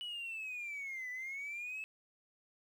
sine linear two-way sweep, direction down then up, 2960 to 1975.5 to 2617 Hz, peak -38 dBFS, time 0.01-1.84 s, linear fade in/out 0 ms, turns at 1.1 s, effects tanh soft clip ceiling -38 dBFS + 11-bit

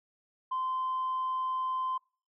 sine tone, 1035 Hz, C6, 19 cents flat, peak -28 dBFS, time 0.51-1.98 s, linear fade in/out 10 ms, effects noise-tail reverb RT60 0.4 s tail -26 dB re dry + tanh soft clip ceiling -26 dBFS

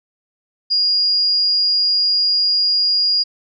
sine tone, 4853 Hz, D#8, 44 cents flat, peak -13 dBFS, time 0.7-3.24 s, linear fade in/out 20 ms, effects none

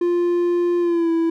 triangle tone with pitch glide, 349.2 to 330.6 Hz, F4 to E4, 0 to +5 cents, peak -14 dBFS, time 0.01-1.3 s, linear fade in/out 5 ms, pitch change -95 cents, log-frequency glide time 0.8-1.11 s, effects none

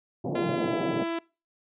pink band-pass noise, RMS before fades -30 dBFS, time 0.24-1.04 s, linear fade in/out 10 ms, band 130 to 740 Hz, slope 48 dB/octave
sawtooth tone with pitch glide, 343.2 to 333.6 Hz, F4 to E4, -30 to +21 cents, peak -24 dBFS, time 0.35-1.19 s, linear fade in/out 5 ms, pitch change -49 cents, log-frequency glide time 0.5-0.78 s
effects noise-tail reverb RT60 0.3 s tail -23 dB re dry + resampled to 8000 Hz

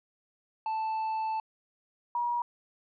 triangle / sine tone pair in turn, 880 / 957.5 Hz, A5 / A#5, 0 / +46 cents, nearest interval minor second, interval 146 cents, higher second, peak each -27 dBFS, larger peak neither, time 0.66-1.4 / 2.15-2.42 s, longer first, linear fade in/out 2 ms, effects resampled to 11025 Hz

